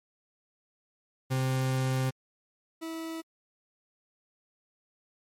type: tone pair in turn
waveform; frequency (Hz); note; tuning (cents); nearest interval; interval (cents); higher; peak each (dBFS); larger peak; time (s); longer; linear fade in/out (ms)
40% pulse; 130.81 / 325.5; C3 / E4; 0 / -22; octave + major third; 1578; second; -25 / -34; first; 1.3-2.11 / 2.81-3.22; first; 20
effects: MP3 64 kbps